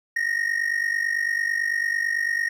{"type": "ring-modulated tone", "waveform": "triangle", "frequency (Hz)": 1864.7, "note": "A#6", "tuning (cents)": 0, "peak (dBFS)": -17, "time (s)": [0.16, 2.49], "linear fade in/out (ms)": 2, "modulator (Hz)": 24.5, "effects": []}